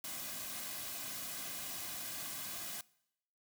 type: noise with comb filter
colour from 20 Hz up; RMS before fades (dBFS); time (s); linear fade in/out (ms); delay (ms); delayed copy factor
white; -43; 0.04-2.81; 2; 2.2; -0.6
effects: noise-tail reverb RT60 0.8 s tail -23 dB re dry